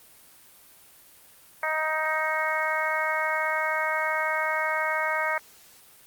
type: harmonic tone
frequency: 312.9 Hz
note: D#4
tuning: 10 cents sharp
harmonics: 2 / 3 / 4 / 5 / 6 / 7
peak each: -31 / -31 / -31 / -31 / -31 / -31 dBFS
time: 1.63-5.38 s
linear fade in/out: 2 ms
effects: white hiss -53 dBFS RMS until 6.06 s + Opus 32 kbps